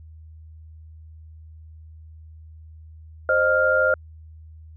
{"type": "tone cluster", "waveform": "sine", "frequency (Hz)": [524, 617, 1401], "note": ["C5", "D#5", "F6"], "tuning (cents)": [2, -15, 5], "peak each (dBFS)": [-21, -22, -19], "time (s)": [3.29, 3.94], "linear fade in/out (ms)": 2, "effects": ["added 79 Hz sine -41 dBFS peak until 4.76 s"]}